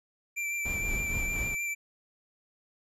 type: tone with vibrato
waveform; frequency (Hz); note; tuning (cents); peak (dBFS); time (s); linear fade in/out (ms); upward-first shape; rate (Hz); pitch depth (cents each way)
square; 2349; D7; 0; -31; 0.36-1.75; 20; sine; 6.5; 18
type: noise with tremolo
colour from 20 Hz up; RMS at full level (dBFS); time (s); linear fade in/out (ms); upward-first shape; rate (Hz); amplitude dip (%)
brown; -33; 0.65-1.55; 5; sine; 4.3; 45
effects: low-pass 12000 Hz 12 dB/octave